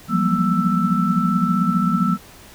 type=tone cluster; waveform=sine; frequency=171.6 / 183.4 / 198.9 / 237.9 / 1324 Hz; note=F3 / F#3 / G3 / A#3 / E6; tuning=-30 / -15 / +25 / +35 / +7 cents; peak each=-22 dBFS; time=0.08-2.18 s; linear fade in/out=50 ms; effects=pink hiss -44 dBFS RMS until 2.54 s